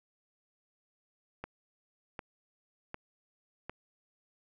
click train, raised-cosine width 0.5 ms, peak -24 dBFS, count 4, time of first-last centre 1.44-3.696 s, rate 1.33 Hz, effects none

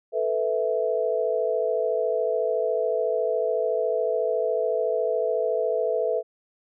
sine chord, A suspended second, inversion none, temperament equal with one note detuned, 440 / 493.9 / 656.6 Hz, A4 / B4 / E5, 0 / 0 / -7 cents, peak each -26 dBFS, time 0.12-6.23 s, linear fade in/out 50 ms, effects none

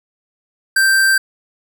square tone, 1568 Hz, G6, in tune, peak -11 dBFS, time 0.76-1.18 s, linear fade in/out 5 ms, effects none

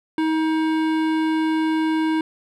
sine tone with hard clipping, 317 Hz, D#4, 32 cents sharp, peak -20 dBFS, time 0.18-2.21 s, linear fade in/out 2 ms, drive 16 dB, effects none

